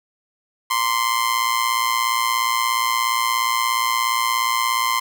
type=tone with amplitude modulation; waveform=sawtooth; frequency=1042 Hz; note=C6; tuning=7 cents flat; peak=-11 dBFS; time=0.7-5 s; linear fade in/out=10 ms; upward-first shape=sine; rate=117 Hz; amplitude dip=70%; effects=none